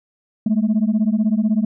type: beating tone pair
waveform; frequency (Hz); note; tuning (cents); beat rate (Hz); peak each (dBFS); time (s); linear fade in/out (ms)
sine; 207.7 / 223.7; G#3 / A3; 0 / +29; 16; -16; 0.46-1.65; 5
effects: tanh soft clip ceiling -11 dBFS